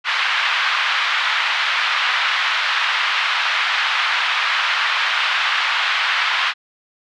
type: band-pass noise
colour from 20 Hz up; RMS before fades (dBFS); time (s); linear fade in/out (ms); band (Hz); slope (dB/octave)
pink; -19; 0.04-6.54; 50; 1100 to 3600; 24
effects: none